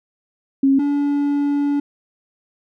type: tone pair in turn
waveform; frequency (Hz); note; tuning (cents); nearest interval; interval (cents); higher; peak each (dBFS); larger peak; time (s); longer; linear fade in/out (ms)
sine / triangle; 272.1 / 286.5; C#4 / D4; -32 / -43; minor second; 89; second; -11 / -14; first; 0.63-0.79 / 0.79-1.8; second; 5
effects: none